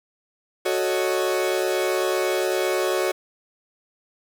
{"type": "chord", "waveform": "40% pulse", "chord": "D# half-diminished seventh", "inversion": "first", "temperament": "equal", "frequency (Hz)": [370, 440, 554.4, 622.3], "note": ["F#4", "A4", "C#5", "D#5"], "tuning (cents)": [0, 0, 0, 0], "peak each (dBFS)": [-23, -28, -26, -28], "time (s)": [0.65, 3.12], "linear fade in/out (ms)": 10, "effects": ["8-bit"]}